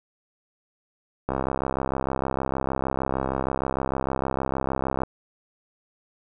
click train, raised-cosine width 1 ms, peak -11 dBFS, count 250, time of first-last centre 1.29-5.034 s, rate 66.5 Hz, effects none

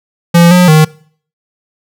square tone with pitch steps, 171.1 / 179.4 / 155.6 Hz, F3 / F3 / D#3, -35 / +47 / 0 cents, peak -3 dBFS, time 0.34-0.85 s, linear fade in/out 10 ms, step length 170 ms, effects noise-tail reverb RT60 0.5 s tail -22 dB re dry

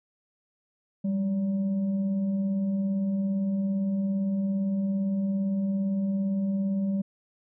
sine tone with frequency modulation, 196.8 Hz, G3, 7 cents sharp, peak -24 dBFS, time 1.04-7.02 s, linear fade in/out 10 ms, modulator 376 Hz, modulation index 0.29, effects none

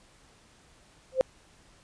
sine tone with exponential growth, 521 Hz, C5, 7 cents flat, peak -14 dBFS, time 1.12-1.21 s, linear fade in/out 0 ms, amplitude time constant 19 ms, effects pink hiss -59 dBFS RMS until 1.83 s + resampled to 22050 Hz

